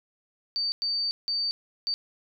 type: tone bursts at uneven times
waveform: sine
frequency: 4600 Hz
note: D8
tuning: 37 cents flat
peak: -25 dBFS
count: 4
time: 0.56-0.72 / 0.82-1.11 / 1.28-1.51 / 1.87-1.94 s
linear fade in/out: 0 ms
effects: none

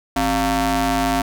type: ring-modulated tone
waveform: sawtooth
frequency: 216.1 Hz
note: A3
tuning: 31 cents flat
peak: -10 dBFS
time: 0.16-1.22 s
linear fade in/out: 5 ms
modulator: 483 Hz
effects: none

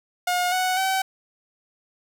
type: tone with pitch steps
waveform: sawtooth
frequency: 717 / 740.1 / 764 Hz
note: F5 / F#5 / G5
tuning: +45 / 0 / -45 cents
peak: -17 dBFS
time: 0.27-1.02 s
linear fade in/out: 5 ms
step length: 250 ms
effects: none

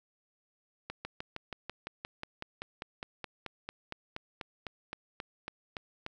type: slowing click train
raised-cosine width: 0.3 ms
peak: -22 dBFS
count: 25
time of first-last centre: 0.9-6.064 s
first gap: 150 ms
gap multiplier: 1.03
effects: none

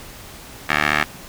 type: tone with band-pass filter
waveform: 15% pulse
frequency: 74.6 Hz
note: D2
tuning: 28 cents sharp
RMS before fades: -19 dBFS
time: 0.69-1.04 s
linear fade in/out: 5 ms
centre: 1900 Hz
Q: 2
effects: pink hiss -39 dBFS RMS until 1.28 s

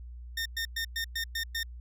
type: tone bursts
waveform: 20% pulse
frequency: 1825 Hz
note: A#6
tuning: 37 cents flat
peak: -25 dBFS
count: 7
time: 0.37-1.632 s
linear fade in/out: 5 ms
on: 86 ms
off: 110 ms
effects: added 60 Hz sine -41 dBFS peak until 1.8 s

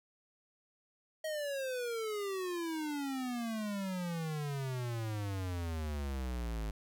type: exponential sweep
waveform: square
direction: down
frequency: 636 to 51.91 Hz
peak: -36 dBFS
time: 1.24-6.71 s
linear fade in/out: 5 ms
effects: none

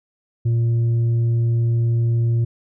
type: tone with tanh clipping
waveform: triangle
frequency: 116.54 Hz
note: A#2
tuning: in tune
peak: -16 dBFS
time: 0.45-2.45 s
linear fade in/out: 10 ms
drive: 8 dB
effects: none

